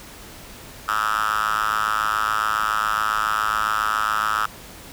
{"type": "tone with high-pass filter", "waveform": "5% pulse", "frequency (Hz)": 107.2, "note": "A2", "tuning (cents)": -45, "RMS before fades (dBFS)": -22, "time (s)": [0.88, 4.46], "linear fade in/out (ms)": 5, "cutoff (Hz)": 1300, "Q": 6.8, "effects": ["pink hiss -41 dBFS RMS until 4.92 s"]}